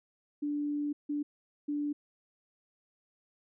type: tone bursts at uneven times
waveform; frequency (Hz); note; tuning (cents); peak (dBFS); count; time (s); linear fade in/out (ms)
sine; 292.6; D4; -6; -30; 3; 0.42-0.93 / 1.09-1.23 / 1.68-1.93; 10
effects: none